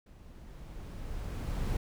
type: noise with level ramp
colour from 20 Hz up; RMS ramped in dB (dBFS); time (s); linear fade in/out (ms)
brown; -53 to -31; 0.06-1.77; 5
effects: none